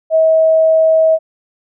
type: tone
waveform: sine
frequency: 641 Hz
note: E5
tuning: 49 cents flat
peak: -7 dBFS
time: 0.1-1.19 s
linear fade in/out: 50 ms
effects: none